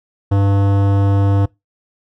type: tone with hard clipping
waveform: sine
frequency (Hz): 99.2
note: G2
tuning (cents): +21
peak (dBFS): -13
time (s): 0.31-1.46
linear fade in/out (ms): 10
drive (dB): 17
effects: noise-tail reverb RT60 0.2 s tail -23 dB re dry